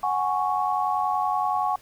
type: chord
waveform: sine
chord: F# suspended second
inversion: none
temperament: equal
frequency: 740 / 830.6 / 1108.7 Hz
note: F#5 / G#5 / C#6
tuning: 0 / 0 / 0 cents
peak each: -26 dBFS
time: 0.03-1.76 s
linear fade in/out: 5 ms
effects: pink hiss -53 dBFS RMS until 1.81 s